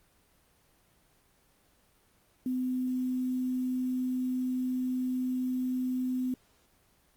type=tone with quantisation; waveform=sine; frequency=254.3 Hz; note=C4; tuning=49 cents flat; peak=-28 dBFS; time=2.46-6.34 s; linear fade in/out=2 ms; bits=9; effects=pink hiss -66 dBFS RMS until 7.16 s + Opus 24 kbps